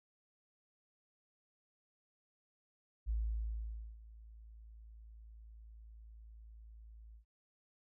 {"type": "tone with ADSR envelope", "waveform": "sine", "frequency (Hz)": 55, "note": "A1", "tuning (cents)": 0, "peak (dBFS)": -32, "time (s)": [3.06, 7.25], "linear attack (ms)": 35, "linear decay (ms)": 880, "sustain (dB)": -20, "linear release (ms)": 100, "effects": []}